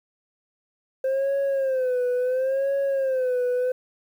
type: tone with vibrato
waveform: sine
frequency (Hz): 523.3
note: C5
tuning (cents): 0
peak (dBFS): -18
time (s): 1.04-3.72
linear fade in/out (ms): 5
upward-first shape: sine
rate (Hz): 0.72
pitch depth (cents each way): 99
effects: tanh soft clip ceiling -20 dBFS + 9-bit